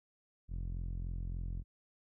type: tone with low-pass filter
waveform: sawtooth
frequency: 43.46 Hz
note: F1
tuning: 8 cents flat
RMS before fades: -39 dBFS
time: 0.48-1.64 s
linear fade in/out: 50 ms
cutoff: 150 Hz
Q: 0.79
effects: none